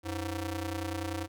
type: ring-modulated tone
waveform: sawtooth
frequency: 207.7 Hz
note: G#3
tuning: in tune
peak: -26 dBFS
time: 0.03-1.28 s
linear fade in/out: 50 ms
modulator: 119 Hz
effects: none